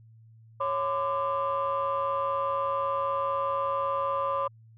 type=tone cluster; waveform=sine; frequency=552 / 1019 / 1183 Hz; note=C#5 / C6 / D6; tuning=-7 / -46 / +12 cents; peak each=-29 dBFS; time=0.6-4.48 s; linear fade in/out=10 ms; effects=tanh soft clip ceiling -20 dBFS + added 112 Hz sine -51 dBFS peak until 4.77 s